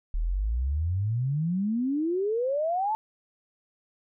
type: exponential sweep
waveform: sine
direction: up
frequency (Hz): 37.07 to 895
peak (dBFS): -24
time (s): 0.14-2.95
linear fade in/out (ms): 0
effects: none